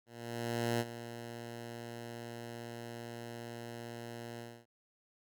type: tone with ADSR envelope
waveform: 10% pulse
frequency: 117.6 Hz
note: A#2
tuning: 16 cents sharp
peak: -22 dBFS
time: 0.06-4.66 s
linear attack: 740 ms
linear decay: 41 ms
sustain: -13 dB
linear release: 270 ms
effects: none